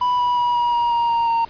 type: tone with pitch steps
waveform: triangle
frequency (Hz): 987.8 / 978.1 / 968.6 / 959.1 / 949.8 / 940.5 / 931.3 / 922.2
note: B5 / B5 / B5 / A#5 / A#5 / A#5 / A#5 / A#5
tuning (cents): 0 / -17 / -34 / +49 / +32 / +15 / -2 / -19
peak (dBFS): -14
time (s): 0.01-1.45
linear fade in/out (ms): 5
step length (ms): 180
effects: pink hiss -44 dBFS RMS until 1.49 s + resampled to 11025 Hz